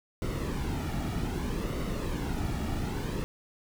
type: noise with flanger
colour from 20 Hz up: brown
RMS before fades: -32 dBFS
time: 0.22-3.24 s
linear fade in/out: 0 ms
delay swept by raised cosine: 1.2 to 1.96 ms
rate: 0.63 Hz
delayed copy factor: -0.55
effects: none